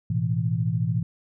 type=chord; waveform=sine; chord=A suspended second; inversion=none; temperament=just; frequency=110 / 123.75 / 165 Hz; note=A2 / B2 / E3; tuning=0 / +4 / +2 cents; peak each=-26 dBFS; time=0.1-1.03 s; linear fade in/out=5 ms; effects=none